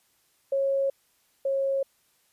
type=tone pair in turn; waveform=sine; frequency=547 / 544.4 Hz; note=C#5 / C#5; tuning=-23 / -31 cents; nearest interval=unison; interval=8 cents; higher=first; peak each=-22 / -23 dBFS; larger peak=first; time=0.52-0.9 / 1.45-1.83 s; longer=neither; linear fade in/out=5 ms; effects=white hiss -67 dBFS RMS until 2.32 s + resampled to 32000 Hz